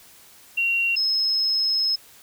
sine tone pair in turn, 2750 / 5170 Hz, F7 / E8, -27 / -34 cents, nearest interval major seventh, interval 1093 cents, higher second, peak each -19 dBFS, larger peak neither, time 0.57-0.96 / 0.96-1.96 s, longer second, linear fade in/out 10 ms, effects white hiss -50 dBFS RMS until 2.22 s

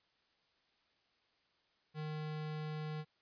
square tone, 153.7 Hz, D#3, 21 cents flat, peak -40 dBFS, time 1.94-3.05 s, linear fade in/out 50 ms, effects white hiss -75 dBFS RMS until 3.21 s + resampled to 11025 Hz

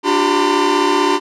45% pulse tone cluster, 293.8 / 357.9 / 393.4 / 913 / 1017 Hz, D4 / F4 / G4 / A#5 / C6, +1 / +42 / +6 / -36 / -50 cents, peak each -19 dBFS, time 0.03-1.2 s, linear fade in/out 50 ms, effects low-pass 6000 Hz 12 dB/octave

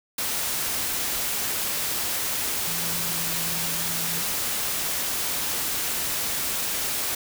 sine tone in noise, 168.4 Hz, E3, 37 cents sharp, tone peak -37 dBFS, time 2.67-4.22 s, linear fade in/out 5 ms, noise white, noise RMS -27 dBFS, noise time 0.18-7.15 s, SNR -13 dB, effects none

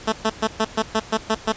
10% pulse tone bursts, 220 Hz, A3, in tune, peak -9 dBFS, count 9, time 0.07-1.525 s, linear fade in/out 10 ms, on 55 ms, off 120 ms, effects pink hiss -40 dBFS RMS until 1.56 s + resampled to 16000 Hz

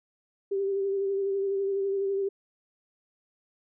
sine tone with vibrato, 393.1 Hz, G4, 5 cents sharp, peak -25 dBFS, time 0.51-2.29 s, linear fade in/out 10 ms, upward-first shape sine, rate 12 Hz, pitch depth 27 cents each way, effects none

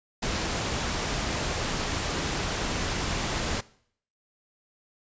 pink noise, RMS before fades -29 dBFS, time 0.22-3.61 s, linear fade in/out 10 ms, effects noise-tail reverb RT60 0.6 s tail -20 dB re dry + resampled to 16000 Hz

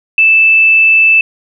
sine tone, 2637 Hz, E7, in tune, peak -4 dBFS, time 0.18-1.21 s, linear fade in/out 2 ms, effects none

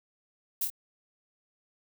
violet noise with echo, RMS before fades -29 dBFS, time 0.61-0.65 s, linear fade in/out 5 ms, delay 26 ms, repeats 2, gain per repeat -4 dB, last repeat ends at 0.702 s, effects none

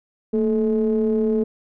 triangle ring-modulated tone, 103.83 Hz, G#2, in tune, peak -12 dBFS, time 0.33-1.44 s, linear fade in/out 10 ms, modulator 329 Hz, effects none

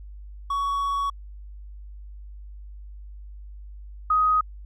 triangle / sine tone pair in turn, 1121 / 1253.9 Hz, C#6 / D#6, +19 / +13 cents, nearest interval major second, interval 194 cents, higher second, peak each -21 / -17 dBFS, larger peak second, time 0.5-1.1 / 4.1-4.41 s, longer first, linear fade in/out 5 ms, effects added 50 Hz sine -38 dBFS peak until 4.65 s

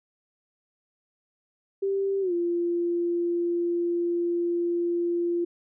sine tone with pitch glide, 392 to 345.2 Hz, G4 to F4, 0 to -20 cents, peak -23 dBFS, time 1.82-5.45 s, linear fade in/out 10 ms, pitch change -220 cents, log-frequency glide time 2.21-2.33 s, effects none

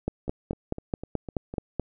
two click trains, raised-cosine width 2 ms, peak -13 / -22 dBFS, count 9 / 6, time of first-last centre 0.08-1.797 / 0.28-1.539 s, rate 4.66 / 3.97 Hz, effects none

